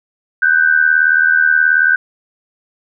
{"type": "tone pair together", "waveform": "sine", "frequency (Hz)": [1496.4, 1575], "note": ["F#6", "G6"], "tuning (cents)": [19, 8], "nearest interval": "minor second", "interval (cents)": 89, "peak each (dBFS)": [-11, -12], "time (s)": [0.42, 1.96], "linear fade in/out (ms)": 5, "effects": []}